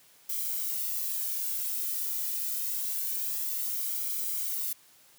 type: noise with flanger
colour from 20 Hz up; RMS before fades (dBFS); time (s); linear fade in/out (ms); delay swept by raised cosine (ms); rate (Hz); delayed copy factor
violet; -32; 0.29-4.73; 5; 1.1 to 1.84; 0.26; -0.55
effects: white hiss -59 dBFS RMS until 5.18 s + high-pass 80 Hz 12 dB/octave